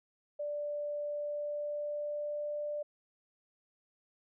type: tone with pitch glide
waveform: sine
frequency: 587.3 to 591.4 Hz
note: D5 to D5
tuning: 0 to +12 cents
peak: -34 dBFS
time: 0.39-2.83 s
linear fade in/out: 10 ms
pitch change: +12 cents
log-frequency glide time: 1.03-2.56 s
effects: none